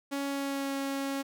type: tone with pitch glide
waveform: sawtooth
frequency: 279 to 274.7 Hz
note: C#4 to C#4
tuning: +11 to -16 cents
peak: -27 dBFS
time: 0.11-1.23 s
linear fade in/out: 20 ms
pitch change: -27 cents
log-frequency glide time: 0.25-0.74 s
effects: none